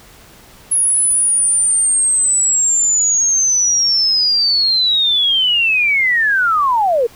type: linear sweep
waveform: sine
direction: down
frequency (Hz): 10548 to 440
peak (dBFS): -11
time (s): 0.71-7.07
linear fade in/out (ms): 10
effects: pink hiss -43 dBFS RMS until 7.15 s